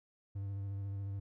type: tone with vibrato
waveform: triangle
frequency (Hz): 99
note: G2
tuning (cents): +18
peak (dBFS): -35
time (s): 0.35-1.2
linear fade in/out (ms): 10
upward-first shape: square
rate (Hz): 14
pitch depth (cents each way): 18
effects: none